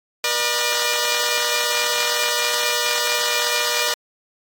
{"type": "tone pair together", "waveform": "5% pulse", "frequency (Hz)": [480.7, 602], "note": ["B4", "D5"], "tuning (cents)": [-47, 43], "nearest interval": "major third", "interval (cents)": 390, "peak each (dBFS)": -10, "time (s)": [0.24, 3.94], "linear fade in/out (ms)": 2, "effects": ["AAC 64 kbps"]}